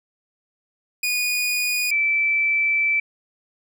sawtooth / sine tone pair in turn, 2461 / 2323 Hz, D#7 / D7, -20 / -20 cents, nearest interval minor second, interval 100 cents, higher first, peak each -17 dBFS, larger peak neither, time 1.03-1.91 / 1.91-3 s, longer second, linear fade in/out 5 ms, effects none

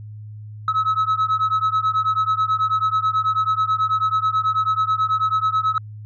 sine beating tone pair, 1284 / 1293.2 Hz, E6 / E6, -46 / -34 cents, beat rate 9.2 Hz, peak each -18 dBFS, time 0.68-5.78 s, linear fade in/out 2 ms, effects tanh soft clip ceiling -14 dBFS + added 106 Hz sine -33 dBFS peak until 6.05 s

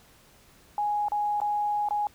sine tone with dropouts, 830.6 Hz, G#5, in tune, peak -24 dBFS, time 0.78-2.07 s, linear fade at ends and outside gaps 1 ms, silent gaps 1.084-1.119 / 1.402-1.416 / 1.887-1.908 s, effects pink hiss -57 dBFS RMS until 2.14 s

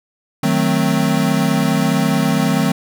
square chord, D# diminished seventh, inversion none, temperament equal, 155.56 / 185 / 220 / 261.6 Hz, D#3 / F#3 / A3 / C4, 0 / 0 / 0 / 0 cents, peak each -20 dBFS, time 0.43-2.72 s, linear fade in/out 5 ms, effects none

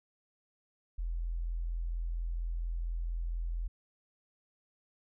sine tone, 42.16 Hz, E1, 40 cents sharp, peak -32 dBFS, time 0.98-3.68 s, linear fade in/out 10 ms, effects none

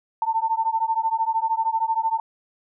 sine beating tone pair, 891 / 904 Hz, A5 / A5, +22 / +47 cents, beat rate 13 Hz, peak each -23 dBFS, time 0.22-2.2 s, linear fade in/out 2 ms, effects none

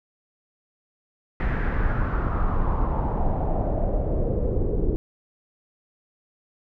brown noise with low-pass filter sweep, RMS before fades -23 dBFS, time 1.4-4.96 s, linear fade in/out 0 ms, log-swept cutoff 1900 to 390 Hz, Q 3.4, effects none

